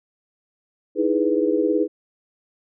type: chord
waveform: sine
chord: E major seventh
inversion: third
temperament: equal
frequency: 311.1 / 329.6 / 415.3 / 493.9 Hz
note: D#4 / E4 / G#4 / B4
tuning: 0 / 0 / 0 / 0 cents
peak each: -22 / -24 / -22 / -23 dBFS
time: 0.95-1.88 s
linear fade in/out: 50 ms
effects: none